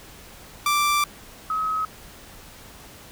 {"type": "tone pair in turn", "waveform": ["sawtooth", "sine"], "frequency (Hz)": [1174.7, 1276.1], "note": ["D6", "D#6"], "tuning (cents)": [0, 43], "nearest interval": "minor second", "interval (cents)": 143, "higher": "second", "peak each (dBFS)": [-15, -22], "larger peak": "first", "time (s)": [[0.66, 1.04], [1.5, 1.85]], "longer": "first", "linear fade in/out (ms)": 2, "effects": ["pink hiss -45 dBFS RMS until 3.11 s"]}